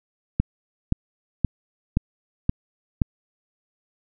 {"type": "click train", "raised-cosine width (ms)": 5, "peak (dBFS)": -6, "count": 6, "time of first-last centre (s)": [0.4, 3.018], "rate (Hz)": 1.91, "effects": []}